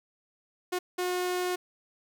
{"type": "tone bursts at uneven times", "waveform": "sawtooth", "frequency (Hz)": 361.2, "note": "F#4", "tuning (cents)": -42, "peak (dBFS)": -24, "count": 2, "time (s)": [[0.72, 0.79], [0.98, 1.56]], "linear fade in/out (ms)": 10, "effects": ["10-bit"]}